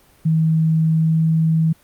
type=tone with pitch glide; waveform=sine; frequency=160 to 160.93 Hz; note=D#3 to E3; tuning=+49 to -41 cents; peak=-13 dBFS; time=0.25-1.73 s; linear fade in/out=10 ms; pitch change=+10 cents; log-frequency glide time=0.87-1.21 s; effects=pink hiss -53 dBFS RMS until 1.83 s + Opus 32 kbps